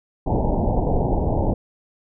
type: low-pass noise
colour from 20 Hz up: pink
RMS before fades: -20 dBFS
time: 0.26-1.54 s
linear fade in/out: 5 ms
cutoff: 910 Hz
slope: 96 dB/octave
effects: none